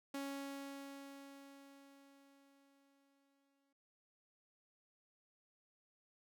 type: tone with exponential decay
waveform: sawtooth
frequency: 277.2 Hz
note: C#4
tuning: in tune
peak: -37 dBFS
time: 0.14-3.73 s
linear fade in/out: 5 ms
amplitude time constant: 780 ms
effects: none